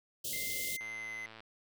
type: band-stop noise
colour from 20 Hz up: white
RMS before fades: -38 dBFS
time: 0.24-0.77 s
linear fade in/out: 10 ms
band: 620 to 2800 Hz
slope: 96 dB/octave
type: tone with pitch glide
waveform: triangle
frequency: 2084 to 2046 Hz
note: C7 to C7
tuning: -7 to -39 cents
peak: -38 dBFS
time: 0.33-1.26 s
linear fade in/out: 2 ms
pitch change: -32 cents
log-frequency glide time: 0.69-1.13 s
type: click train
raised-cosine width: 0.3 ms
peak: -34 dBFS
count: 67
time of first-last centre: 0.81-1.405 s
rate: 111 Hz
effects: none